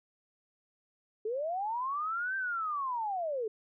sine linear two-way sweep, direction up then down, 414 to 1578 to 414 Hz, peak -31 dBFS, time 1.25-3.48 s, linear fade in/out 5 ms, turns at 2.36 s, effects none

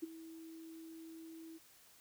sine tone with ADSR envelope, 325.1 Hz, E4, 24 cents flat, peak -35 dBFS, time 0.02-1.59 s, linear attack 15 ms, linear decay 18 ms, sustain -14 dB, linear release 29 ms, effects white hiss -64 dBFS RMS until 2 s

